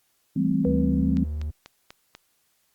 sine chord, A minor seventh, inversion second, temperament equal with one note detuned, 164.81 / 196 / 216.7 / 261.6 Hz, E3 / G3 / A3 / C4, 0 / 0 / -26 / 0 cents, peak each -26 / -25 / -28 / -24 dBFS, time 0.36-1.24 s, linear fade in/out 5 ms
sine tone with exponential decay, 488.1 Hz, B4, 20 cents flat, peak -23 dBFS, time 0.65-1.39 s, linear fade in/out 0 ms, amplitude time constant 160 ms
triangle tone with pitch glide, 73.3 to 75.71 Hz, D2 to D#2, -3 to -47 cents, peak -25 dBFS, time 0.66-1.51 s, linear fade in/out 10 ms, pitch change +56 cents, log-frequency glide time 0.87-1.33 s
click train, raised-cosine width 0.2 ms, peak -24 dBFS, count 5, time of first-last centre 1.17-2.15 s, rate 4.08 Hz
effects white hiss -68 dBFS RMS until 2.74 s + Opus 48 kbps

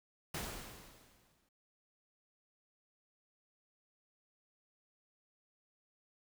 pink noise with exponential decay, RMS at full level -39 dBFS, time 0.34-1.49 s, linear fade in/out 5 ms, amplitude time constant 250 ms, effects none

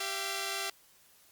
5% pulse tone pair together, 391.3 / 679 Hz, G4 / F5, -3 / -49 cents, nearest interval minor seventh, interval 954 cents, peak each -25 dBFS, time 0-0.7 s, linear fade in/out 5 ms, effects white hiss -62 dBFS RMS until 1.31 s + Opus 48 kbps

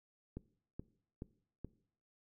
click train, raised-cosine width 3 ms, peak -30 dBFS, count 4, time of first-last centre 0.37-1.647 s, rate 2.35 Hz, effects noise-tail reverb RT60 0.6 s tail -20 dB re dry

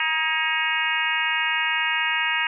harmonic tone with a mistuned harmonic, 314.9 Hz, D#4, 21 cents sharp, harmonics 3 / 4 / 5 / 6 / 7 / 8 / 9, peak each -29 / -33 / -28 / -27 / -28 / -28 / -28 dBFS, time 0-2.47 s, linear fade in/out 2 ms, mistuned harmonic 5, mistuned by +55 cents, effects none

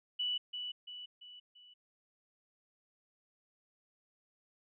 sine tone with echo, 2960 Hz, F#7, in tune, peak -32 dBFS, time 0.19-0.38 s, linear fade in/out 10 ms, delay 340 ms, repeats 4, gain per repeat -6 dB, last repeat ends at 1.74 s, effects none

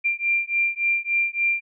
sine beating tone pair, 2376 / 2379.5 Hz, D7 / D7, +20 / +22 cents, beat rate 3.5 Hz, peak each -23 dBFS, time 0.04-1.61 s, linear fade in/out 20 ms, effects none

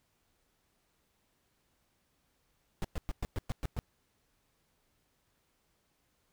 brown noise bursts, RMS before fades -33 dBFS, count 8, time 2.82-3.79 s, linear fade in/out 0 ms, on 25 ms, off 110 ms, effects pink hiss -75 dBFS RMS until 6.32 s

